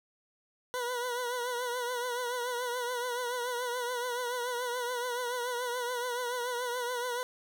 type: tone with vibrato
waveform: 20% pulse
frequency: 490 Hz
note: B4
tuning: 14 cents flat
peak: -27 dBFS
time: 0.74-7.23 s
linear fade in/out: 0 ms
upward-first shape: triangle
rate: 7 Hz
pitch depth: 67 cents each way
effects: none